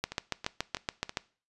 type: two click trains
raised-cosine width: 0.2 ms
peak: -12 / -20 dBFS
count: 9 / 4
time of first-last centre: 0.04-1.172 / 0.12-1.094 s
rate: 7.07 / 3.08 Hz
effects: noise-tail reverb RT60 0.4 s tail -21 dB re dry + resampled to 24000 Hz